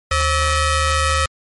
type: ring-modulated tone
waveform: sawtooth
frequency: 610 Hz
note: D#5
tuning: 34 cents flat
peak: -8 dBFS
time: 0.11-1.26 s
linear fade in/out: 5 ms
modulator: 687 Hz
effects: MP3 48 kbps